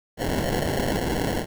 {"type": "noise with sample-and-hold", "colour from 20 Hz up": "blue", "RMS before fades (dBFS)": -25, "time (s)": [0.17, 1.46], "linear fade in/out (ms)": 50, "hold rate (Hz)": 1225, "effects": []}